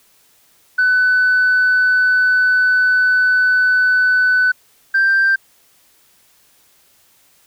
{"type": "tone pair in turn", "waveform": "sine", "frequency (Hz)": [1500, 1573.6], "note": ["F#6", "G6"], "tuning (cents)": [23, 6], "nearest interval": "minor second", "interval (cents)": 83, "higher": "second", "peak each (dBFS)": -9, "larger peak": "neither", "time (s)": [[0.78, 4.52], [4.94, 5.36]], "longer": "first", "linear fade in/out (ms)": 10, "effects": ["tanh soft clip ceiling -8 dBFS", "white hiss -54 dBFS RMS until 7.46 s"]}